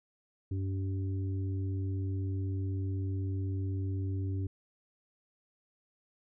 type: harmonic tone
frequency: 96 Hz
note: G2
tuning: 36 cents flat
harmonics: 1 / 3 / 4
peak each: -31 / -41 / -47 dBFS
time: 0.51-4.47 s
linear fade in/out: 5 ms
effects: none